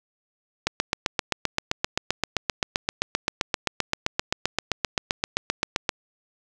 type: click train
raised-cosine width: 0.2 ms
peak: -4 dBFS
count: 41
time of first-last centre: 0.67-5.892 s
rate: 7.66 Hz
effects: none